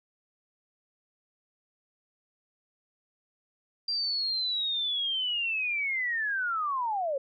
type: linear sweep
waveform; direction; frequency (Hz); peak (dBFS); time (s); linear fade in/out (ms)
sine; down; 4754 to 523.3; -27; 3.88-7.18; 5
effects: none